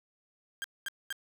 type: tone bursts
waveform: 30% pulse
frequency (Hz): 1600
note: G6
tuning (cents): +35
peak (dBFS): -31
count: 3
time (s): 0.62-1.126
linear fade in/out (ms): 0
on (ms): 22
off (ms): 220
effects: none